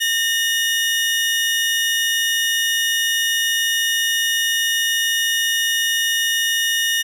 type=tone pair together; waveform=30% pulse; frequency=1826.9 / 2900 Hz; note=A#6 / F#7; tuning=-35 / -35 cents; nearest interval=minor sixth; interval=800 cents; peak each=-17 dBFS; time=0-7.03 s; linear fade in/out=20 ms; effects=none